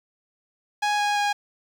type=tone with pitch steps; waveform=sawtooth; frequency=830.6 / 825.3 / 820.1 Hz; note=G#5 / G#5 / G#5; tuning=0 / -11 / -22 cents; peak=-17 dBFS; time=0.82-1.33 s; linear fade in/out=10 ms; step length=170 ms; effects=low-pass 6000 Hz 12 dB/octave + 8-bit